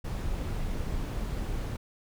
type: noise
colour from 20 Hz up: brown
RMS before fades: -32 dBFS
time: 0.04-1.77 s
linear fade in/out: 10 ms
effects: none